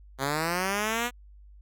5% pulse linear sweep, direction up, 130.81 to 246.9 Hz, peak -15 dBFS, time 0.18-1.11 s, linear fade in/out 50 ms, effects added 50 Hz sine -48 dBFS peak until 1.61 s

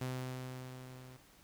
sawtooth tone with level ramp, 128.2 Hz, C3, 35 cents flat, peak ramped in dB -32 to -48 dBFS, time 0.01-1.17 s, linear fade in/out 5 ms, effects pink hiss -63 dBFS RMS until 1.43 s

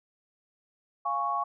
sine chord, Db major, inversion first, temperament equal, 698.5 / 830.6 / 1108.7 Hz, F5 / Ab5 / Db6, 0 / 0 / 0 cents, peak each -34 / -33 / -28 dBFS, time 1.05-1.44 s, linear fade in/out 10 ms, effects none

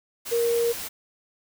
sine tone in noise, 468.6 Hz, A#4, 9 cents sharp, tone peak -20 dBFS, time 0.31-0.73 s, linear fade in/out 20 ms, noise white, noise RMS -34 dBFS, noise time 0.25-0.89 s, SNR +11 dB, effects none

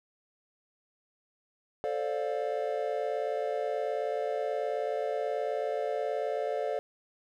triangle chord, D minor seventh, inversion second, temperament just, 440.5 / 528.6 / 587.3 / 704.8 Hz, A4 / C5 / D5 / F5, +2 / +18 / 0 / +16 cents, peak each -32 / -34 / -32 / -34 dBFS, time 1.84-6.79 s, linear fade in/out 0 ms, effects none

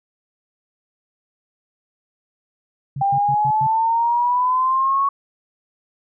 sine tone bursts, 138.59 Hz, C#3, in tune, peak -24 dBFS, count 5, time 2.96-3.67 s, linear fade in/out 5 ms, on 62 ms, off 100 ms
sine exponential sweep, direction up, 787 to 1115 Hz, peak -15 dBFS, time 3.01-5.09 s, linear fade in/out 5 ms
effects none

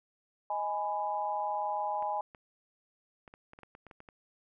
sine chord, G# minor, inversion second, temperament just, 623 / 830.6 / 996.7 Hz, D#5 / G#5 / B5, +2 / 0 / +16 cents, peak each -38 / -32 / -37 dBFS, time 0.5-2.21 s, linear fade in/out 2 ms
clicks, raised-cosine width 0.5 ms, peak -35 dBFS, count 12, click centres 2.025 / 2.348 / 3.278 / 3.339 / 3.534 / 3.589 / 3.633 / 3.751 / 3.867 / 3.912 / 4.004 / 4.088 s
effects none

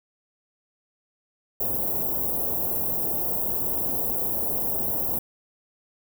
white band-stop noise, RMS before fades -26 dBFS, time 1.6-5.19 s, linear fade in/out 5 ms, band 760 to 14000 Hz, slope 24 dB/octave, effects none

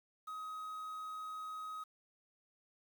triangle tone with quantisation, 1263 Hz, D#6, 26 cents sharp, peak -40 dBFS, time 0.27-1.84 s, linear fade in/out 10 ms, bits 10, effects none

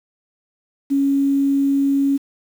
sine tone with quantisation, 277.2 Hz, C#4, in tune, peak -14 dBFS, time 0.9-2.18 s, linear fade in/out 20 ms, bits 7, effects none

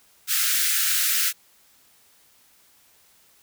white high-pass noise, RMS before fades -22 dBFS, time 0.27-1.33 s, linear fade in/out 50 ms, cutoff 1300 Hz, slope 96 dB/octave, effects white hiss -58 dBFS RMS until 3.42 s

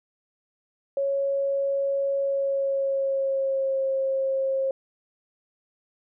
sine tone with pitch glide, 553 to 536.3 Hz, C#5 to C5, -4 to +43 cents, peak -22 dBFS, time 0.97-4.71 s, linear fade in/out 2 ms, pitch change -53 cents, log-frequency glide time 2.2-3.84 s, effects none

